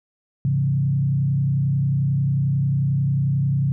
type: tone with frequency modulation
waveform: sine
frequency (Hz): 137.3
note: C#3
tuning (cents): -16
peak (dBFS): -17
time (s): 0.45-3.72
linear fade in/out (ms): 0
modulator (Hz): 31.2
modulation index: 0.72
effects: none